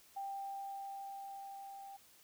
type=tone with level ramp; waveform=sine; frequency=789 Hz; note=G5; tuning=11 cents sharp; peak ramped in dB=-39 to -48 dBFS; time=0.16-1.97 s; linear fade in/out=10 ms; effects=white hiss -64 dBFS RMS until 2.23 s